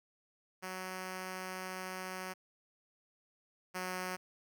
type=tone pair in turn; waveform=5% pulse; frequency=185.9 / 183.76 Hz; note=F#3 / F#3; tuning=+8 / -12 cents; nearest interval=unison; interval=20 cents; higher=first; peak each=-29 / -26 dBFS; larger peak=second; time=0.62-2.34 / 3.74-4.17 s; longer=first; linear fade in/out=20 ms; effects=none